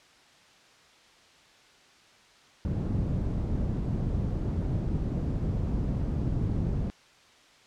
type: low-pass noise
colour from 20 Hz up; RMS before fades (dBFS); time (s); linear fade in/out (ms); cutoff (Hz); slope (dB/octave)
white; -29; 2.65-6.9; 0; 150; 12
effects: white hiss -57 dBFS RMS until 7.66 s + low-pass 5000 Hz 12 dB/octave